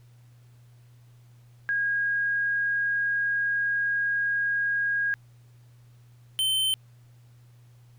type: tone pair in turn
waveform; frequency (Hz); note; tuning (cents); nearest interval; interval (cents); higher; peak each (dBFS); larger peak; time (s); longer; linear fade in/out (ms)
sine / square; 1635 / 3086; G#6 / G7; -28 / -28; major seventh; 1100; second; -23; neither; 1.69-5.14 / 6.39-6.74; first; 0
effects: added 120 Hz sine -51 dBFS peak until 7.98 s + pink hiss -66 dBFS RMS until 7.98 s